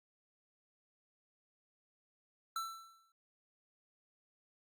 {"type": "tone with exponential decay", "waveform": "square", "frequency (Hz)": 1334, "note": "E6", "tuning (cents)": 20, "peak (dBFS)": -35, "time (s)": [2.56, 3.12], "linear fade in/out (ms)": 2, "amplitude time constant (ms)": 120, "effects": ["Opus 48 kbps"]}